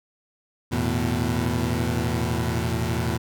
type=chord; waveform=20% pulse; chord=E suspended fourth; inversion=none; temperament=equal with one note detuned; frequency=82.41 / 111.66 / 123.47 Hz; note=E2 / A2 / B2; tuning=0 / +26 / 0 cents; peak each=-22 dBFS; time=0.71-3.18 s; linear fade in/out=20 ms; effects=none